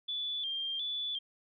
sine tone with vibrato, 3322 Hz, G#7, in tune, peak -33 dBFS, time 0.08-1.19 s, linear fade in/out 10 ms, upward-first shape square, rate 1.4 Hz, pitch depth 71 cents each way, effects none

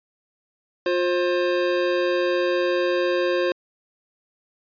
square tone pair together, 355.1 / 530.8 Hz, F4 / C5, +29 / +25 cents, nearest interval perfect fifth, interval 696 cents, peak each -23 dBFS, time 0.86-3.52 s, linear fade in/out 2 ms, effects resampled to 11025 Hz

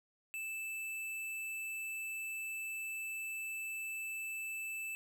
sine tone with hard clipping, 2637 Hz, E7, in tune, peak -40 dBFS, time 0.34-4.95 s, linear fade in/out 0 ms, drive 17 dB, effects none

